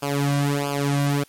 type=tone with flanger; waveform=sawtooth; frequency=142.1 Hz; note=C#3; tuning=43 cents sharp; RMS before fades=-22 dBFS; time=0.02-1.24 s; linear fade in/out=10 ms; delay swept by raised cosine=0.51 to 2.31 ms; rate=1.5 Hz; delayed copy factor=-0.95; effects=white hiss -54 dBFS RMS until 1.28 s + MP3 64 kbps